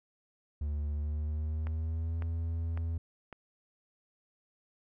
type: tone with pitch glide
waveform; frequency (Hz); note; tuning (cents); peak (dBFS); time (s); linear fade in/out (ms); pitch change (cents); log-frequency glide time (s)
triangle; 73.7 to 82.73; D2 to E2; +7 to +7; -29; 0.61-2.98; 5; +200; 0.95-2.18
type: click train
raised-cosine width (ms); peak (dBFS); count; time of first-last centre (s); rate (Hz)
0.5; -29; 4; 1.67-3.327; 1.81
effects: none

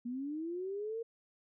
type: linear sweep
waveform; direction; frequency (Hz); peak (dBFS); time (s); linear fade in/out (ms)
sine; up; 234.3 to 466.2; -36; 0.05-1.03; 10
effects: none

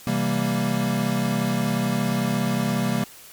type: chord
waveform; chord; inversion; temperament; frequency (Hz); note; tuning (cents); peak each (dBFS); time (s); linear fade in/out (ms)
square; C dominant seventh; none; equal; 130.81 / 164.81 / 196 / 233.1; C3 / E3 / G3 / Bb3; 0 / 0 / 0 / 0; -28 / -30 / -26 / -26; 0.07-3.04; 2
effects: white hiss -45 dBFS RMS until 3.32 s + MP3 96 kbps

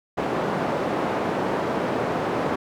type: band-pass noise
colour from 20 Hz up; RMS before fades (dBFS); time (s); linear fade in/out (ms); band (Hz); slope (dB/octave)
white; -25; 0.17-2.56; 10; 160 to 740; 12
effects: none

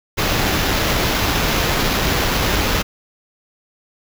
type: noise with sample-and-hold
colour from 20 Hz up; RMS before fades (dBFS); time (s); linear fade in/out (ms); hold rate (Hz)
pink; -18; 0.17-2.83; 20; 8820
effects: none

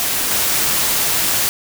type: noise with level steps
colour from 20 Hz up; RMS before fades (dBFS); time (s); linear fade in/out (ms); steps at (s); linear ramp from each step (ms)
white; -19 / -17; 0-1.49; 0; 0.31; 2
effects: none

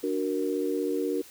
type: chord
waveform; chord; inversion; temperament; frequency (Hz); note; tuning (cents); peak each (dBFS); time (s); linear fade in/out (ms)
sine; D augmented; none; equal; 293.7 / 370 / 466.2; D4 / F#4 / A#4; 0 / 0 / 0; -30; 0.03-1.22; 10
effects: white hiss -50 dBFS RMS until 1.3 s

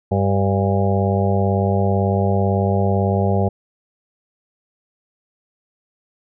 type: harmonic tone with a mistuned harmonic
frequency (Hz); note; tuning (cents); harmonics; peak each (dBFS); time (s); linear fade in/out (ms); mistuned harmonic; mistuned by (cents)
98; G2; 0; 1 / 2 / 4 / 5 / 6 / 7 / 8; -18 / -21 / -24 / -25 / -26 / -26 / -27; 0.11-3.49; 10; 8; +71
effects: none

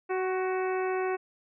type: harmonic tone with a mistuned harmonic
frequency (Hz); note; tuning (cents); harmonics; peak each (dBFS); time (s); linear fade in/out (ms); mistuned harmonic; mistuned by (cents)
373.8; F#4; +18; 1 / 2 / 3 / 4 / 5 / 6 / 7; -28 / -34 / -38 / -40 / -42 / -44 / -45; 0.09-1.17; 20; 3; -23
effects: none

